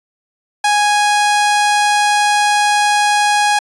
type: tone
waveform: sawtooth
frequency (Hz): 829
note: G#5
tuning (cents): -3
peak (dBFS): -7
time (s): 0.64-3.59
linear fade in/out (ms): 5
effects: resampled to 24000 Hz